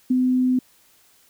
sine tone with ADSR envelope, 254.2 Hz, C4, 50 cents flat, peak -14 dBFS, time 0.1-0.59 s, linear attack 9 ms, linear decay 19 ms, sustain -2 dB, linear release 4 ms, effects white hiss -57 dBFS RMS until 1.29 s

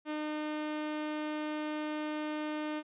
sawtooth tone, 304.1 Hz, D#4, 40 cents flat, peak -30 dBFS, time 0.05-2.83 s, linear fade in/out 50 ms, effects resampled to 8000 Hz

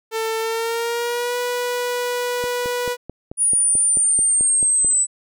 sawtooth tone with pitch glide, 446.6 to 489.8 Hz, A4 to B4, +26 to -14 cents, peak -17 dBFS, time 0.11-2.97 s, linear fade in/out 50 ms, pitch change +160 cents, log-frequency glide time 0.39-1.37 s
click train, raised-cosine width 2 ms, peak -18 dBFS, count 12, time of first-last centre 2.44-4.847 s, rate 4.57 Hz
sine linear sweep, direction down, 9710 to 7940 Hz, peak -14 dBFS, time 3.37-5.07 s, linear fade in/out 50 ms
effects none

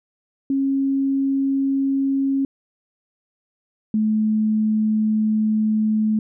sine tone pair in turn, 272.4 / 216 Hz, C#4 / A3, -30 / -32 cents, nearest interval major third, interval 402 cents, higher first, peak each -17 / -16 dBFS, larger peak second, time 0.5-2.45 / 3.94-6.19 s, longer second, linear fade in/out 2 ms, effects none

